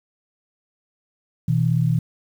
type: tone pair together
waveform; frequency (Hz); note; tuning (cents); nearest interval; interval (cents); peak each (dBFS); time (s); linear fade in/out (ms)
sine; 123.55 / 161.2; B2 / E3; +1 / -38; perfect fourth; 461; -19; 1.48-1.99; 5
effects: 8-bit